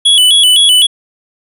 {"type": "tone with vibrato", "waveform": "square", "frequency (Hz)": 3166, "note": "G7", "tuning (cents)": 17, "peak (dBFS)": -5, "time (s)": [0.05, 0.87], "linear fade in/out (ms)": 10, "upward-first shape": "square", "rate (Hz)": 3.9, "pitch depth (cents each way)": 100, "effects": ["resampled to 32000 Hz"]}